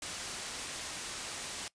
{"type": "low-pass noise", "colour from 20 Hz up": "white", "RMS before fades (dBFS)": -41, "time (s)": [0.02, 1.68], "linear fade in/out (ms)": 2, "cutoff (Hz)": 8900, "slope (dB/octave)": 12, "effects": ["noise-tail reverb RT60 0.1 s tail -20 dB re dry", "resampled to 22050 Hz"]}